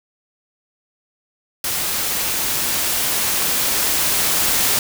white noise with level ramp, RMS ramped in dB -22 to -17 dBFS, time 1.64-4.79 s, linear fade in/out 2 ms, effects none

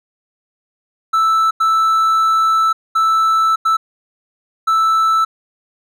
triangle tone bursts at uneven times, 1318.5 Hz, E6, in tune, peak -9 dBFS, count 5, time 1.13-1.51 / 1.6-2.73 / 2.95-3.56 / 3.65-3.77 / 4.67-5.25 s, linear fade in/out 10 ms, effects none

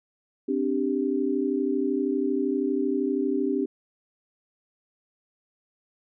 sine chord, C suspended second, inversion none, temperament just, 261.6 / 294.3 / 392.4 Hz, C4 / D4 / G4, 0 / +4 / +2 cents, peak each -27 dBFS, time 0.48-3.66 s, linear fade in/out 10 ms, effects none

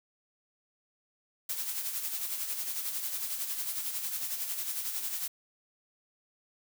blue noise with tremolo, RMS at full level -33 dBFS, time 1.49-5.28 s, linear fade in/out 5 ms, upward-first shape sine, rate 11 Hz, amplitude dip 50%, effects none

